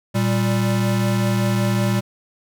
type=tone pair together; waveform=square; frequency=116.54 / 196 Hz; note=A#2 / G3; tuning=0 / 0 cents; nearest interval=major sixth; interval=900 cents; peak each=-20 / -21 dBFS; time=0.14-2.01 s; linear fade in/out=20 ms; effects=none